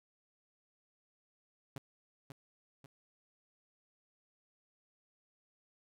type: tone with echo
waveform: sawtooth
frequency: 137.5 Hz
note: C#3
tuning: 14 cents flat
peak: -37 dBFS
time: 1.76-1.78 s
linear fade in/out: 2 ms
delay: 540 ms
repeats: 2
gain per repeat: -6 dB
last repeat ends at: 2.86 s
effects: none